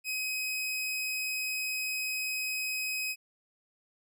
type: tone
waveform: sawtooth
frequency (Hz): 2529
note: D#7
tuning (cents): +28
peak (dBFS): -28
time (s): 0.04-3.16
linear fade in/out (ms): 50
effects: none